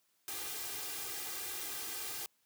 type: noise with comb filter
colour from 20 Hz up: white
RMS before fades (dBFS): -41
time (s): 0.28-2.26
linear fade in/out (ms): 0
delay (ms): 2.5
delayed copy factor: +0.95
effects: white hiss -75 dBFS RMS until 2.45 s + high-pass 100 Hz 12 dB/octave